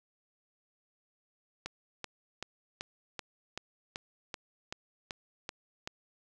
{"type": "click train", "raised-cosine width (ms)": 0.2, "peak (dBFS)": -20, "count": 12, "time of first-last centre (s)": [1.66, 5.875], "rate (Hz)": 2.61, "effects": []}